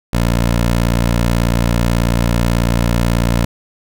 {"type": "tone", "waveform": "15% pulse", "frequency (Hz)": 58.27, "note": "A#1", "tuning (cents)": 0, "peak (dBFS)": -6, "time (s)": [0.13, 3.45], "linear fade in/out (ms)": 5, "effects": []}